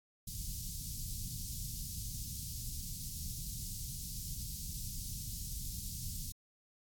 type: band-stop noise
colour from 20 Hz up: pink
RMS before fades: -42 dBFS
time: 0.27-6.32 s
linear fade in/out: 5 ms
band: 160 to 4800 Hz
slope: 24 dB/octave
effects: AAC 64 kbps